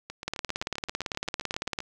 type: two click trains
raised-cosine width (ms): 0.2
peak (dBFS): -20 / -12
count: 14 / 28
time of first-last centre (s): 0.1-1.804 / 0.28-1.788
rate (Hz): 7.63 / 17.9
effects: none